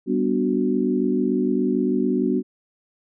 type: chord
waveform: sine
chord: G major seventh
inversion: none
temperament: equal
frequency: 196 / 246.9 / 293.7 / 370 Hz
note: G3 / B3 / D4 / F#4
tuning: 0 / 0 / 0 / 0 cents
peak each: -25 / -22 / -25 / -24 dBFS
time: 0.06-2.43 s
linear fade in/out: 50 ms
effects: none